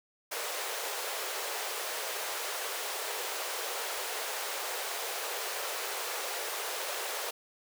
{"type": "high-pass noise", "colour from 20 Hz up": "pink", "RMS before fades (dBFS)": -36, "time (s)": [0.31, 7.31], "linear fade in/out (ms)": 10, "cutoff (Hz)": 410, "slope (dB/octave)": 48, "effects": []}